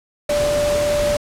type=tone in noise; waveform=sine; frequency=587.3 Hz; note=D5; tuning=in tune; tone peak=-16 dBFS; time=0.29-1.17 s; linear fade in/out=5 ms; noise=pink; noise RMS=-25 dBFS; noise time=0.29-1.17 s; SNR=+6 dB; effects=low-pass 10000 Hz 12 dB/octave